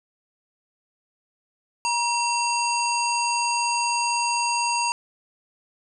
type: harmonic tone with a mistuned harmonic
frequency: 949 Hz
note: A#5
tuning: 31 cents sharp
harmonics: 1 / 3 / 5 / 7 / 9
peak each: -23 / -28 / -30 / -31 / -33 dBFS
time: 1.85-4.92 s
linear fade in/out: 0 ms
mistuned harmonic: 3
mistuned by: -82 cents
effects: none